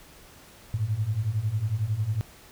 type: beating tone pair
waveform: sine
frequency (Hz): 101.1 / 112.1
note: G#2 / A2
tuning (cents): -46 / +33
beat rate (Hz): 11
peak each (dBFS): -29 / -26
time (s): 0.74-2.21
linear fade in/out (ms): 0
effects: pink hiss -51 dBFS RMS until 2.51 s